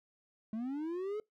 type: linear sweep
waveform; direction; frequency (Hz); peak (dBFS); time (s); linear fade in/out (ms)
triangle; up; 211.7 to 434.4; -33; 0.53-1.2; 2
effects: noise-tail reverb RT60 0.2 s tail -26 dB re dry